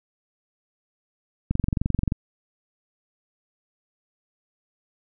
click train, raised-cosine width 5 ms, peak -10 dBFS, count 15, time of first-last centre 1.51-2.121 s, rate 22.9 Hz, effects none

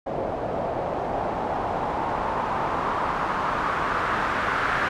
white noise with low-pass filter sweep, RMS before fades -26 dBFS, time 0.06-4.89 s, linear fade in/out 10 ms, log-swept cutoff 610 to 1500 Hz, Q 2.5, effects none

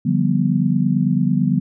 sine chord, G dominant seventh, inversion second, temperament just, 147 / 176.4 / 196 / 245 Hz, D3 / F3 / G3 / B3, +2 / +18 / 0 / -14 cents, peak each -20 dBFS, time 0.05-1.6 s, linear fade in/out 10 ms, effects none

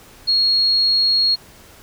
sine tone, 4300 Hz, C8, 47 cents sharp, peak -13 dBFS, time 0.27-1.36 s, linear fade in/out 20 ms, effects pink hiss -45 dBFS RMS until 1.82 s

